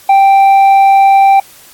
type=tone with tanh clipping; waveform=triangle; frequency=784 Hz; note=G5; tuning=in tune; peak=-4 dBFS; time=0.09-1.4 s; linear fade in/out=5 ms; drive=9 dB; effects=white hiss -39 dBFS RMS until 1.73 s + AAC 64 kbps